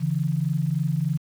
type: tone pair together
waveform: sine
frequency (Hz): 141.48 / 164.81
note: C#3 / E3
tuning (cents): +36 / 0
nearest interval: minor third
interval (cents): 264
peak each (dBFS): -24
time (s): 0-1.18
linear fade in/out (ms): 20
effects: 8-bit